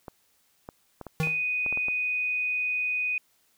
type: clicks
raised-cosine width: 1 ms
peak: -24 dBFS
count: 9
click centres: 0.082 / 0.689 / 1.013 / 1.067 / 1.272 / 1.663 / 1.726 / 1.774 / 1.884 s
type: tone with exponential decay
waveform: square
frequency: 158.6 Hz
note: D#3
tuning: 33 cents sharp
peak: -22 dBFS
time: 1.2-1.43 s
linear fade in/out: 0 ms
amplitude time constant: 49 ms
type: tone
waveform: sine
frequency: 2489 Hz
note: D#7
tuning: in tune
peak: -25 dBFS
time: 1.23-3.18 s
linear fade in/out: 2 ms
effects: white hiss -67 dBFS RMS until 3.57 s